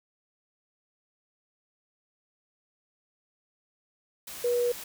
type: tone in noise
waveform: sine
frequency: 483.7 Hz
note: B4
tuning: 36 cents flat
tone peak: -23 dBFS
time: 4.44-4.72 s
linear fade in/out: 5 ms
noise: white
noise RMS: -41 dBFS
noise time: 4.27-4.84 s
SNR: +15 dB
effects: none